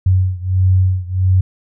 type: beating tone pair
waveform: sine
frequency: 92.5 / 94 Hz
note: F#2 / F#2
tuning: 0 / +28 cents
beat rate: 1.5 Hz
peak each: -13 / -15 dBFS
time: 0.06-1.41 s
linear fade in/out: 5 ms
effects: none